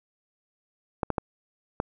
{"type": "clicks", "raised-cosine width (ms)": 1, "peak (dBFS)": -11, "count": 4, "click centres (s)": [1.032, 1.103, 1.182, 1.801], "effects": []}